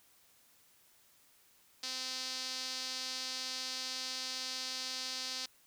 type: tone with band-pass filter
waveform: sawtooth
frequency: 257.9 Hz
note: C4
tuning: 25 cents flat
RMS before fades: -40 dBFS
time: 1.83-5.46 s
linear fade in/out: 5 ms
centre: 4800 Hz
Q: 3.2
effects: white hiss -66 dBFS RMS until 5.66 s